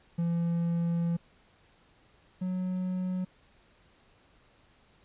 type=tone pair in turn; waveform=triangle; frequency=169.6 / 183.84 Hz; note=E3 / F#3; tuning=+50 / -11 cents; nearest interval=minor second; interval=139 cents; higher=second; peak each=-24 / -27 dBFS; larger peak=first; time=0.18-1.17 / 2.41-3.25 s; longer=first; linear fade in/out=10 ms; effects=pink hiss -63 dBFS RMS until 5.04 s + resampled to 8000 Hz